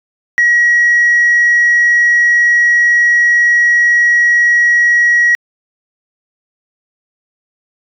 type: tone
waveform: sine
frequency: 1909 Hz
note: A#6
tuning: 41 cents sharp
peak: -5 dBFS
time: 0.38-5.35 s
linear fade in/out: 0 ms
effects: tanh soft clip ceiling -4 dBFS